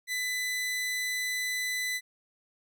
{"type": "tone", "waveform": "sawtooth", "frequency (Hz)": 2000, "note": "B6", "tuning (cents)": 21, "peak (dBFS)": -26, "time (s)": [0.07, 2.01], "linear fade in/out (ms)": 50, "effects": []}